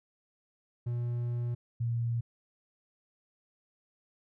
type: tone pair in turn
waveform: triangle / sine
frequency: 120.1 / 117.42 Hz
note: B2 / A#2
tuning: -48 / +13 cents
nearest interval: unison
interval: 39 cents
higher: first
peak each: -28 dBFS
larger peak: neither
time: 0.86-1.55 / 1.8-2.21 s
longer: first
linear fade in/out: 10 ms
effects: none